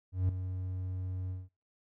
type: tone with ADSR envelope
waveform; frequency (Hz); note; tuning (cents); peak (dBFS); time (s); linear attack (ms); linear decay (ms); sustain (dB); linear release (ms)
triangle; 92.5; F#2; 0; -22; 0.12-1.49; 170; 3; -10; 190
effects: noise-tail reverb RT60 0.4 s tail -26 dB re dry